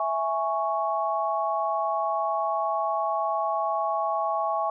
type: chord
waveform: sine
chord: C# minor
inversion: first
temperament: equal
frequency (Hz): 659.3 / 830.6 / 1108.7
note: E5 / G#5 / C#6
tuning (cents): 0 / 0 / 0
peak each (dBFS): -28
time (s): 0-4.7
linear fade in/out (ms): 2
effects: none